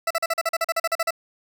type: tone bursts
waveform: 20% pulse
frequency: 662 Hz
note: E5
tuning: 7 cents sharp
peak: -15 dBFS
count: 14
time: 0.07-1.107 s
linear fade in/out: 5 ms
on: 36 ms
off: 41 ms
effects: none